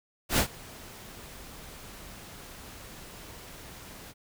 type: noise with ADSR envelope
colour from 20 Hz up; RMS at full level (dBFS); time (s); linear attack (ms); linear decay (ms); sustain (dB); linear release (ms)
pink; -22; 0.29-4.14; 89; 91; -24; 43
effects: none